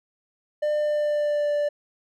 triangle tone with pitch glide, 599 to 586.7 Hz, D5 to D5, +34 to -2 cents, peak -19 dBFS, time 0.62-1.69 s, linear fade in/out 10 ms, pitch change -36 cents, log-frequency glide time 0.78-1.53 s, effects none

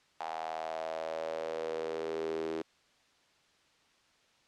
sawtooth tone with high-pass filter sweep, 80.6 Hz, E2, 38 cents flat, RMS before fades -37 dBFS, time 0.2-2.62 s, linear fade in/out 5 ms, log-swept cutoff 790 to 360 Hz, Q 6.4, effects white hiss -67 dBFS RMS until 4.47 s + low-pass 5000 Hz 12 dB/octave

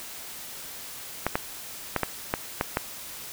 clicks, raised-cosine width 0.5 ms, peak -8 dBFS, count 7, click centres 1.266 / 1.355 / 1.963 / 2.033 / 2.339 / 2.611 / 2.771 s, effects white hiss -40 dBFS RMS until 3.32 s

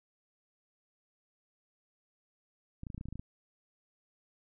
clicks, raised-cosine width 5 ms, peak -29 dBFS, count 11, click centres 2.834 / 2.868 / 2.902 / 2.946 / 2.979 / 3.011 / 3.056 / 3.086 / 3.126 / 3.156 / 3.195 s, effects none

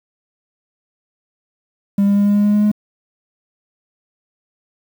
triangle tone with pitch steps, 200 / 201.4 / 202.8 / 204.2 / 205.6 / 207.1 / 208.5 / 209.9 Hz, G3 / G3 / G#3 / G#3 / G#3 / G#3 / G#3 / G#3, +35 / +47 / -41 / -29 / -17 / -5 / +7 / +19 cents, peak -8 dBFS, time 1.98-2.716 s, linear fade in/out 5 ms, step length 92 ms, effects tanh soft clip ceiling -5 dBFS + 7-bit

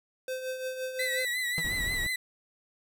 square tone with tremolo, 516 Hz, C5, 24 cents flat, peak -31 dBFS, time 0.28-1.25 s, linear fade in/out 2 ms, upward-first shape triangle, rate 5.8 Hz, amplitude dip 60%
35% pulse tone with vibrato, 1975.5 Hz, B6, in tune, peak -27 dBFS, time 0.99-2.16 s, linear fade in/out 5 ms, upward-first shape triangle, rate 5.6 Hz, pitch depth 64 cents each way
45% pulse tone with exponential decay, 162.8 Hz, E3, 21 cents flat, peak -28 dBFS, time 1.58-1.68 s, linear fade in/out 0 ms, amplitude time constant 20 ms
brown noise, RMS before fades -37 dBFS, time 1.64-2.07 s, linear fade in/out 5 ms
effects none

